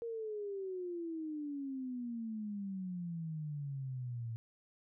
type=exponential sweep; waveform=sine; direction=down; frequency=470 to 112.4 Hz; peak=-38 dBFS; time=0.02-4.36 s; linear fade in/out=0 ms; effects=none